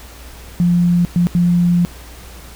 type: tone bursts at uneven times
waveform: sine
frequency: 174.6 Hz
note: F3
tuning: in tune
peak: -10 dBFS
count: 3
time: 0.6-1.05 / 1.16-1.27 / 1.35-1.85 s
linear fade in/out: 0 ms
effects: added 60 Hz sine -36 dBFS peak until 2.55 s + pink hiss -39 dBFS RMS until 2.55 s